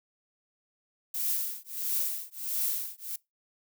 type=noise with tremolo; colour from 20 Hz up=violet; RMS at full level=-28 dBFS; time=1.14-3.16 s; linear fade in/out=5 ms; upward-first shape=triangle; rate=1.5 Hz; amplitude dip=100%; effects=noise-tail reverb RT60 0.2 s tail -23 dB re dry